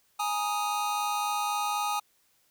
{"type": "chord", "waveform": "square", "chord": "Ab suspended second", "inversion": "none", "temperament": "just", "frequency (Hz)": [830.6, 934.4, 1245.9], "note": ["Ab5", "Bb5", "Eb6"], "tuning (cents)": [0, 4, 2], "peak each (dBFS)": [-31, -37, -32], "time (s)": [0.19, 2], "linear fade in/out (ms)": 10, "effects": ["white hiss -68 dBFS RMS until 2.5 s"]}